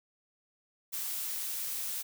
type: noise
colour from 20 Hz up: blue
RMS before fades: -36 dBFS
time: 0.92-2.03 s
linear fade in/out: 20 ms
effects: none